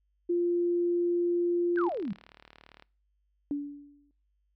sine tone, 347.9 Hz, F4, 7 cents flat, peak -24 dBFS, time 0.29-1.89 s, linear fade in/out 10 ms
click train, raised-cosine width 0.3 ms, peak -34 dBFS, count 41, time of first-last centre 1.76-2.824 s, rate 37.6 Hz
sine exponential sweep, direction down, 1644 to 174.61 Hz, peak -30 dBFS, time 1.77-2.13 s, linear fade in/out 5 ms
sine tone with exponential decay, 287.6 Hz, D4, 36 cents flat, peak -26 dBFS, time 3.51-4.11 s, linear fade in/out 1 ms, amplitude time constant 130 ms
effects noise-tail reverb RT60 0.4 s tail -24 dB re dry + added 50 Hz sine -70 dBFS peak until 4.55 s

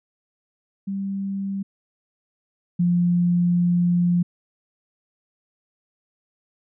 sine tone pair in turn, 196 / 175.21 Hz, G3 / F3, 0 / +6 cents, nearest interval major second, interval 194 cents, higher first, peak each -24 / -16 dBFS, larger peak second, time 0.87-1.63 / 2.79-4.23 s, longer second, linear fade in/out 10 ms, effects none

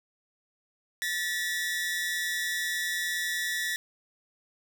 sawtooth tone pair together, 1761.1 / 1931 Hz, A6 / B6, +1 / -39 cents, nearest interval major second, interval 160 cents, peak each -28 dBFS, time 1.02-3.76 s, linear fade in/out 0 ms, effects none

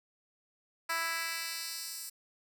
10% pulse tone with high-pass filter sweep, 330.2 Hz, E4, 3 cents sharp, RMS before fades -37 dBFS, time 0.89-2.1 s, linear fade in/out 10 ms, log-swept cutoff 1200 to 7800 Hz, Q 1, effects none

